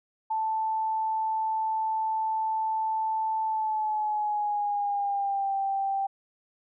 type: tone with pitch glide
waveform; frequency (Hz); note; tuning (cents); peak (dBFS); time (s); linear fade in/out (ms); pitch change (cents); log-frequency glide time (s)
sine; 880 to 784; A5 to G5; 0 to 0; -25; 0.3-6.07; 10; -200; 3.44-5.54
effects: none